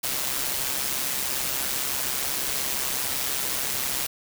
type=noise with amplitude modulation; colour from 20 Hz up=white; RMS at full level=-25 dBFS; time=0.03-4.07 s; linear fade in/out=10 ms; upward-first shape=sine; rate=133 Hz; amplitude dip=55%; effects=none